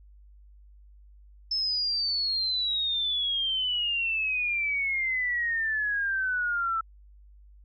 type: exponential sweep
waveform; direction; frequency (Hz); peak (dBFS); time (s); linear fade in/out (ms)
sine; down; 5274 to 1318.5; -25; 1.51-6.81; 5
effects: added 50 Hz sine -50 dBFS peak until 7.64 s